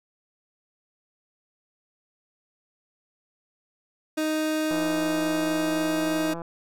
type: tone with pitch glide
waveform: 30% pulse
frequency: 311.1 to 313.6 Hz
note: D#4 to D#4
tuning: 0 to +14 cents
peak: -21 dBFS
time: 4.17-6.34 s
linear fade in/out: 10 ms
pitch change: +14 cents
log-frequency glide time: 5.04-6.21 s
type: click train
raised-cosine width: 1 ms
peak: -22 dBFS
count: 288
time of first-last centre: 4.71-6.418 s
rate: 168 Hz
effects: none